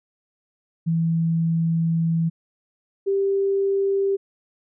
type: tone pair in turn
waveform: sine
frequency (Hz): 164.81 / 393.3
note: E3 / G4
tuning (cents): 0 / +6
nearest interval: octave + minor third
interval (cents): 1506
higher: second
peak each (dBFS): -18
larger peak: neither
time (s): 0.86-2.3 / 3.06-4.17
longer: first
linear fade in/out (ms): 20
effects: none